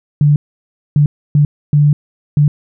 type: tone bursts at uneven times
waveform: sine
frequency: 146.83 Hz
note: D3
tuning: in tune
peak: -6 dBFS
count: 5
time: 0.21-0.36 / 0.96-1.06 / 1.35-1.45 / 1.73-1.93 / 2.37-2.48 s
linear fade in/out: 2 ms
effects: none